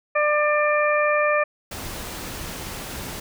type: harmonic tone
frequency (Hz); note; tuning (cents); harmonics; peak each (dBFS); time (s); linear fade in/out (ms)
596; D5; +25; 1 / 2 / 3 / 4; -20 / -23 / -25 / -26; 0.15-1.44; 10
type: noise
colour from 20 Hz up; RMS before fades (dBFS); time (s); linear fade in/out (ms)
pink; -33; 1.71-3.2; 5
effects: none